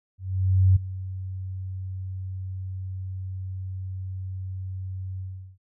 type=tone with ADSR envelope; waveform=sine; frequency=94 Hz; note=F#2; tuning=28 cents sharp; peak=-13 dBFS; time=0.18-5.58 s; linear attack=580 ms; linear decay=10 ms; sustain=-17 dB; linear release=380 ms; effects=none